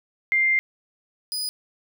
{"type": "tone pair in turn", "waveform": ["sine", "sawtooth"], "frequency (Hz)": [2101, 4968], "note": ["C7", "D#8"], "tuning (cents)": [7, -3], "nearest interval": "octave + minor third", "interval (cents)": 1490, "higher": "second", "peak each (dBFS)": [-17, -23], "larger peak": "first", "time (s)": [[0.32, 0.59], [1.32, 1.49]], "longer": "first", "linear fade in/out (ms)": 0, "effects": []}